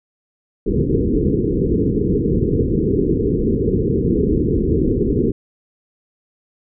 white low-pass noise, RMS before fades -17 dBFS, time 0.66-5.32 s, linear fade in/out 5 ms, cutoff 460 Hz, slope 96 dB/octave, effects none

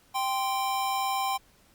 square tone pair together, 784 / 1041.4 Hz, G5 / C6, 0 / -8 cents, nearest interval perfect fourth, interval 492 cents, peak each -29 / -31 dBFS, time 0.14-1.38 s, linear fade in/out 20 ms, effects pink hiss -61 dBFS RMS until 1.74 s + Opus 48 kbps

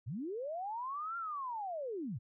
sine linear two-way sweep, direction up then down, 92.9 to 1396.9 to 92.9 Hz, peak -37 dBFS, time 0.06-2.19 s, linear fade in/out 20 ms, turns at 1.17 s, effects none

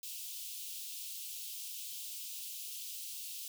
white high-pass noise, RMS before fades -44 dBFS, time 0.03-3.48 s, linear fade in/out 2 ms, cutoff 2700 Hz, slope 48 dB/octave, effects none

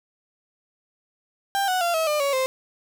35% pulse tone with pitch steps, 792 / 739 / 689.5 / 643.3 / 600.2 / 560 / 522.5 Hz, G5 / F#5 / F5 / E5 / D5 / C#5 / C5, +18 / -2 / -22 / -42 / +38 / +18 / -2 cents, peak -19 dBFS, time 1.55-2.46 s, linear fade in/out 0 ms, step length 130 ms, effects none

